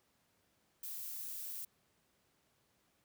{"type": "noise", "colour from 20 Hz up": "violet", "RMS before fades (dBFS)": -44, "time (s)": [0.83, 1.65], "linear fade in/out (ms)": 5, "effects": ["pink hiss -75 dBFS RMS until 3.04 s", "high-pass 80 Hz 12 dB/octave"]}